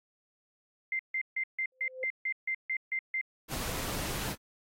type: tone bursts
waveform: sine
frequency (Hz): 2087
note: C7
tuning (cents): -5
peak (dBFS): -29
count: 11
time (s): 0.92-3.212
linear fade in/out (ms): 2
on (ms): 72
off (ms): 150
type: tone with exponential growth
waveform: sine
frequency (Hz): 516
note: C5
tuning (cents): -24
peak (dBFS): -33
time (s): 1.72-2.04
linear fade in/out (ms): 2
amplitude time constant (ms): 68
type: noise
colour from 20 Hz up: pink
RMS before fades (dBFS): -36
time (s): 3.48-4.36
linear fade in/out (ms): 50
effects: AAC 48 kbps